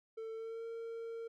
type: tone with pitch glide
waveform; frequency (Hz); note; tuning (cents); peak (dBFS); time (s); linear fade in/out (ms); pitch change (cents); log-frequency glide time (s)
triangle; 446.7 to 458.2; A4 to A#4; +26 to -30; -39; 0.17-1.28; 10; +44; 0.34-0.65
effects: none